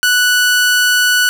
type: tone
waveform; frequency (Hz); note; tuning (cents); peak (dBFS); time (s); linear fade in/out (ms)
sawtooth; 1480; F#6; 0; -6; 0.03-1.29; 0
effects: none